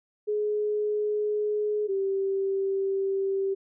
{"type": "tone pair in turn", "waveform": "sine", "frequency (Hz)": [420.2, 389.4], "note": ["G#4", "G4"], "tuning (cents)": [20, -12], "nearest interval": "minor second", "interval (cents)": 132, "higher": "first", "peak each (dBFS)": -24, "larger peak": "neither", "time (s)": [[0.27, 1.88], [1.88, 3.55]], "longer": "second", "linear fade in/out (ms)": 20, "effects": []}